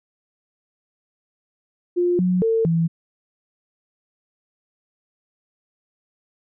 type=tone with pitch steps; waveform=sine; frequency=352.9 / 181.7 / 449.9 / 165.6 Hz; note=F4 / F#3 / A4 / E3; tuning=+18 / -31 / +39 / +8 cents; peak=-16 dBFS; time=1.96-2.88 s; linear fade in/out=20 ms; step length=230 ms; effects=none